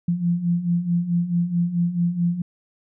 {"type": "beating tone pair", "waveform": "sine", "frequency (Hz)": [170, 174.6], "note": ["F3", "F3"], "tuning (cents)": [-46, 0], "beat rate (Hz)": 4.6, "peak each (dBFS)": [-25, -20], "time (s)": [0.08, 2.42], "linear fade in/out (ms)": 5, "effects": []}